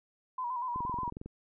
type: tone with vibrato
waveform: sine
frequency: 987.8 Hz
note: B5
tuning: in tune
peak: -32 dBFS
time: 0.38-1.1 s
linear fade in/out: 5 ms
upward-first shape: square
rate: 8.3 Hz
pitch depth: 54 cents each way
type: click train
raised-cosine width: 3 ms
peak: -29 dBFS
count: 12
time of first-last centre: 0.76-1.26 s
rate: 22 Hz
effects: none